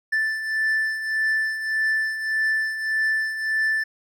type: beating tone pair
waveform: triangle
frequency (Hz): 1760 / 1761.7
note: A6 / A6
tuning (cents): 0 / +2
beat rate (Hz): 1.7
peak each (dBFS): -27 / -20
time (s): 0.12-3.84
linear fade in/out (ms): 10
effects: none